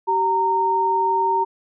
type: tone pair together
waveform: sine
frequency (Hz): 384.7 / 922.9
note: G4 / A#5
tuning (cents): -33 / -18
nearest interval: octave + minor third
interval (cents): 1515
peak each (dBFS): -24 / -17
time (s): 0.07-1.45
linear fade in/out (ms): 20
effects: none